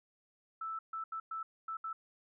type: tone bursts at uneven times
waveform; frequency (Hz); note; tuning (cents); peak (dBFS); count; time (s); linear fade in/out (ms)
sine; 1318.5; E6; 0; -37; 6; 0.61-0.79 / 0.93-1.04 / 1.12-1.2 / 1.31-1.43 / 1.68-1.77 / 1.84-1.93; 5
effects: none